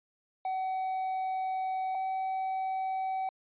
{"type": "tone pair in turn", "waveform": "triangle", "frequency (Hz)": [755, 760.7], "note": ["F#5", "F#5"], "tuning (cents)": [35, 48], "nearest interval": "unison", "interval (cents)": 13, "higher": "second", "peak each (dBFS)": [-28, -28], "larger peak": "neither", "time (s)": [[0.45, 1.95], [1.95, 3.29]], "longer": "first", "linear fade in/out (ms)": 2, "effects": ["resampled to 8000 Hz"]}